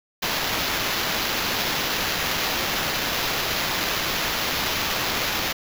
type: noise with sample-and-hold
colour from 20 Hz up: blue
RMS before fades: -25 dBFS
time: 0.22-5.53 s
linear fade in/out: 10 ms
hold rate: 8820 Hz
effects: none